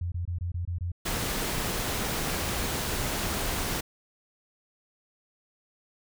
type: tone bursts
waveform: sine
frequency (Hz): 87.31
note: F2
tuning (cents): 0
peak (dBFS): -28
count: 7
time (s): 0.01-0.918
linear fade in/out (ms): 5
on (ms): 110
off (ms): 23
type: noise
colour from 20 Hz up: pink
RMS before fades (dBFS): -30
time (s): 1.05-3.81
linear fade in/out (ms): 10
effects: none